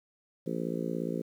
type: harmonic tone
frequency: 57.2 Hz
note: A#1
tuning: 32 cents flat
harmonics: 3 / 4 / 5 / 6 / 7 / 8 / 9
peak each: -36 / -37 / -38 / -39 / -39 / -40 / -41 dBFS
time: 0.46-1.22 s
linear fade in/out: 10 ms
effects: 10-bit